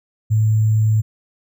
sine tone with sample-and-hold, 108.9 Hz, A2, 17 cents flat, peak -12 dBFS, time 0.3-1.02 s, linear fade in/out 20 ms, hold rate 7350 Hz, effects none

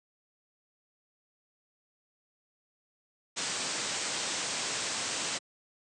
white low-pass noise, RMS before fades -34 dBFS, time 3.36-5.39 s, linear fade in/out 20 ms, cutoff 8500 Hz, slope 96 dB/octave, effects high-pass 150 Hz 12 dB/octave

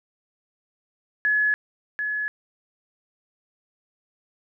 sine tone pair in turn, 1700 / 1700 Hz, G#6 / G#6, +40 / +40 cents, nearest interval unison, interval 0 cents, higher neither, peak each -18 / -24 dBFS, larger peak first, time 1.25-1.54 / 1.99-2.28 s, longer neither, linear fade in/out 0 ms, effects none

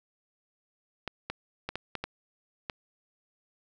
clicks, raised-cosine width 0.3 ms, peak -17 dBFS, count 7, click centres 1.077 / 1.3 / 1.69 / 1.756 / 1.953 / 2.04 / 2.698 s, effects none

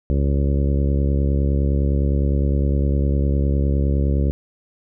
harmonic tone, 69.8 Hz, C#2, 13 cents sharp, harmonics 1 / 2 / 3 / 4 / 5 / 6 / 7 / 8, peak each -17 / -23 / -27 / -29 / -31 / -33 / -34 / -35 dBFS, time 0.1-4.31 s, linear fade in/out 0 ms, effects none

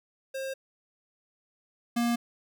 square tone pair in turn, 534 / 236.6 Hz, C5 / A#3, +35 / +26 cents, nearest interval octave + major second, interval 1409 cents, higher first, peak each -33 / -25 dBFS, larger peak second, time 0.34-0.54 / 1.96-2.16 s, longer neither, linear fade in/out 10 ms, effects none

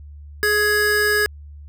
square tone pair together, 419.4 / 1668 Hz, G#4 / G#6, +17 / +7 cents, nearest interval 2 octaves, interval 2390 cents, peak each -21 / -18 dBFS, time 0.43-1.26 s, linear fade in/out 0 ms, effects added 73 Hz sine -36 dBFS peak until 1.68 s

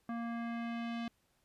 square tone with low-pass filter sweep, 233.1 Hz, A#3, in tune, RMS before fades -39 dBFS, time 0.09-1.08 s, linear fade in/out 2 ms, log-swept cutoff 1400 to 3500 Hz, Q 1.5, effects pink hiss -75 dBFS RMS until 1.44 s + resampled to 32000 Hz

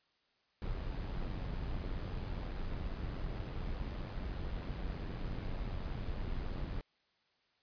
brown noise with amplitude modulation, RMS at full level -37 dBFS, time 0.62-6.81 s, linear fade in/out 0 ms, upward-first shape sine, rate 92.8 Hz, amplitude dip 45%, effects white hiss -75 dBFS RMS until 7.62 s + resampled to 11025 Hz

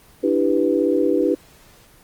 sine chord, E minor seventh, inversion third, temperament equal, 293.7 / 329.6 / 392 / 493.9 Hz, D4 / E4 / G4 / B4, 0 / 0 / 0 / 0 cents, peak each -21 dBFS, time 0.23-1.35 s, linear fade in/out 10 ms, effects pink hiss -50 dBFS RMS until 2.03 s + Opus 24 kbps

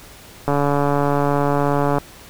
click train, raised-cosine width 1 ms, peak -5 dBFS, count 216, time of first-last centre 0.48-1.983 s, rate 143 Hz, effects pink hiss -42 dBFS RMS until 2.29 s

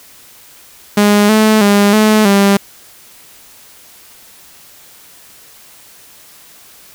sawtooth tone with pitch steps, 206.2 / 216.9 / 202.9 / 215.3 / 199.1 Hz, G#3 / A3 / G#3 / A3 / G3, -12 / -25 / -40 / -37 / +27 cents, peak -3 dBFS, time 0.97-2.57 s, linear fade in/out 5 ms, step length 320 ms, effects white hiss -41 dBFS RMS until 6.94 s

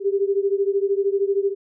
sine beating tone pair, 392 / 405 Hz, G4 / G#4, 0 / -43 cents, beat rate 13 Hz, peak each -20 / -22 dBFS, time 0-1.55 s, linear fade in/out 50 ms, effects none

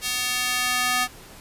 square tone with high-pass filter sweep, 248.9 Hz, B3, 14 cents sharp, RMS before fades -24 dBFS, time 0.01-1.08 s, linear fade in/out 50 ms, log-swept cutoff 3100 to 1100 Hz, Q 0.84, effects pink hiss -45 dBFS RMS until 1.4 s + resampled to 32000 Hz

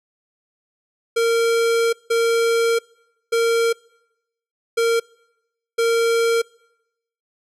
square tone bursts at uneven times, 461.4 Hz, A#4, 18 cents flat, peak -16 dBFS, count 5, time 1.16-1.93 / 2.1-2.79 / 3.32-3.73 / 4.77-5 / 5.78-6.42 s, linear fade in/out 10 ms, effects noise-tail reverb RT60 0.9 s tail -25 dB re dry + low-pass 11000 Hz 12 dB/octave

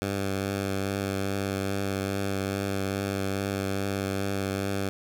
10% pulse tone with vibrato, 98 Hz, G2, in tune, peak -19 dBFS, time 0.02-4.89 s, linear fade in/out 0 ms, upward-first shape triangle, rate 2.4 Hz, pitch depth 22 cents each way, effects none

